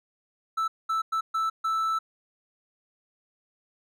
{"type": "tone bursts at uneven times", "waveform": "triangle", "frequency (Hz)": 1318.5, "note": "E6", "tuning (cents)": 0, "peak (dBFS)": -22, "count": 5, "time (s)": [[0.57, 0.68], [0.89, 1.02], [1.12, 1.21], [1.34, 1.5], [1.64, 1.99]], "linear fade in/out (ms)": 10, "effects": []}